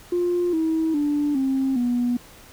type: tone with pitch steps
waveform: sine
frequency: 352.3 / 321.2 / 292.8 / 267 / 243.4 Hz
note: F4 / E4 / D4 / C4 / B3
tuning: +15 / -45 / -5 / +35 / -25 cents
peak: -18 dBFS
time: 0.12-2.17 s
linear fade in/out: 5 ms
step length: 410 ms
effects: tanh soft clip ceiling -15 dBFS + pink hiss -47 dBFS RMS until 2.52 s